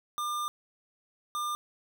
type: tone bursts at uneven times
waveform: square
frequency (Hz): 1200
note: D6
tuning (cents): +37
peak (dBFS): -31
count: 2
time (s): 0.18-0.48 / 1.35-1.55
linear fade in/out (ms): 0
effects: none